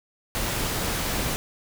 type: noise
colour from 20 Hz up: pink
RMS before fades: -27 dBFS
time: 0.35-1.36 s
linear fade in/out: 0 ms
effects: none